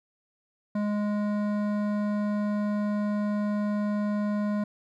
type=tone with hard clipping; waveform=sine; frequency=207.7 Hz; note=G#3; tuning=in tune; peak=-27 dBFS; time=0.75-4.64 s; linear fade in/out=5 ms; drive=13 dB; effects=none

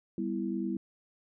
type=chord; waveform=sine; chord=E minor; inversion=first; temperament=just; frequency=197.78 / 247.2 / 329.6 Hz; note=G3 / B3 / E4; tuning=+16 / +2 / 0 cents; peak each=-34 / -36 / -34 dBFS; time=0.18-0.77 s; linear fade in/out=2 ms; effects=none

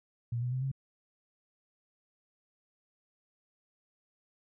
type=tone with pitch steps; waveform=sine; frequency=118.3 / 123.54 / 129.01 / 134.72 Hz; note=A#2 / B2 / C3 / C#3; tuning=+26 / +1 / -24 / -49 cents; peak=-30 dBFS; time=0.32-0.716 s; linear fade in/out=5 ms; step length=99 ms; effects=none

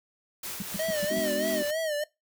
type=noise with tremolo; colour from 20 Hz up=white; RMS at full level=-36 dBFS; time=0.43-1.71 s; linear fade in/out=5 ms; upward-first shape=sine; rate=3.9 Hz; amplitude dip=35%
type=tone bursts; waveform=sine; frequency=193.3 Hz; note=G3; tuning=24 cents flat; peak=-30 dBFS; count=5; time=0.6-1.19 s; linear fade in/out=2 ms; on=22 ms; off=120 ms
type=tone with vibrato; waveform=square; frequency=618 Hz; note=D#5; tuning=12 cents flat; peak=-28 dBFS; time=0.79-2.04 s; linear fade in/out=5 ms; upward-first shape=sine; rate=3.2 Hz; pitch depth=98 cents each way
type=chord; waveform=sine; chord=G# half-diminished seventh; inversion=none; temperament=just; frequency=207.7 / 249.2 / 299 / 373.8 Hz; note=G#3 / B3 / D4 / F#4; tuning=0 / +16 / +31 / +18 cents; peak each=-35 dBFS; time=1.1-1.63 s; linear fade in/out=10 ms
effects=noise-tail reverb RT60 0.2 s tail -20 dB re dry

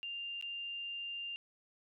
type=tone with dropouts; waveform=sine; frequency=2794 Hz; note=F7; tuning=in tune; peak=-39 dBFS; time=0.03-1.36 s; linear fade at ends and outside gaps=0 ms; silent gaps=0.412-0.425 s; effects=none

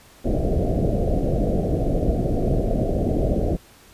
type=low-pass noise; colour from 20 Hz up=pink; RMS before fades=-21 dBFS; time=0.24-3.57 s; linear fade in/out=20 ms; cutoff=710 Hz; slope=96 dB/octave; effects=pink hiss -50 dBFS RMS until 3.93 s + resampled to 32000 Hz

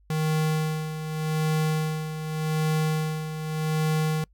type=tone with tremolo; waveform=square; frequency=156.1 Hz; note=D#3; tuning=6 cents sharp; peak=-22 dBFS; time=0.1-4.24 s; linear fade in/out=2 ms; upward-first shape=sine; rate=0.85 Hz; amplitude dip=65%; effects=noise-tail reverb RT60 0.1 s tail -26 dB re dry + added 50 Hz sine -56 dBFS peak until 4.33 s

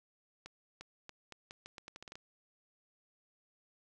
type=accelerating click train; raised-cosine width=0.2 ms; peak=-30 dBFS; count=13; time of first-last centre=0.46-2.155 s; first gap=350 ms; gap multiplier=0.81; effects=none

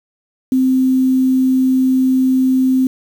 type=tone with quantisation; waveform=sine; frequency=260 Hz; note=C4; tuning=11 cents flat; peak=-10 dBFS; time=0.52-2.87 s; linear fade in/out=2 ms; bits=6; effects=none

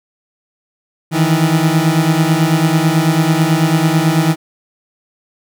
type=beating tone pair; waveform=30% pulse; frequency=155.56 / 164.66 Hz; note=D#3 / E3; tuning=0 / -2 cents; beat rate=9.1 Hz; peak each=-11 dBFS; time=1.11-4.36 s; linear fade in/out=50 ms; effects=none

